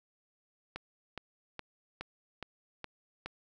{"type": "click train", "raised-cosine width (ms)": 0.3, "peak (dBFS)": -23, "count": 7, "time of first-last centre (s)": [0.76, 3.26], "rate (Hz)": 2.4, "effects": []}